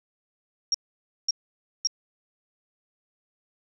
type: tone bursts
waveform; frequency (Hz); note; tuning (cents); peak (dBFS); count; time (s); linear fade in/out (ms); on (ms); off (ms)
sine; 5588; F8; 0; -20; 3; 0.72-1.872; 2; 24; 540
effects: none